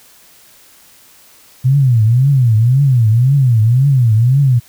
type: tone with vibrato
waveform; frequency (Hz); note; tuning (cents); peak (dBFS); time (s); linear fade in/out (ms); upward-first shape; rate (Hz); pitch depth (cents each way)
sine; 123.9; B2; +6; -7; 1.64-4.6; 20; triangle; 1.9; 270
effects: white hiss -45 dBFS RMS until 4.68 s